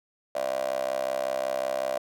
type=tone with high-pass filter; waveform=15% pulse; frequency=65.41 Hz; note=C2; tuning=in tune; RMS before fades=-29 dBFS; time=0.35-1.98 s; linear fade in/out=5 ms; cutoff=600 Hz; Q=6.9; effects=none